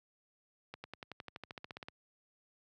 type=accelerating click train; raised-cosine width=0.3 ms; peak=-28 dBFS; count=16; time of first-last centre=0.74-1.885 s; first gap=100 ms; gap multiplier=0.96; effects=high-pass 80 Hz 12 dB/octave